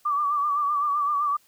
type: tone with vibrato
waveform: sine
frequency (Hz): 1165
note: D6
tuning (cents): -14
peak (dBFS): -21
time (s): 0.05-1.37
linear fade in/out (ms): 10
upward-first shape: sine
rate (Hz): 7.8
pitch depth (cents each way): 58
effects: white hiss -61 dBFS RMS until 1.47 s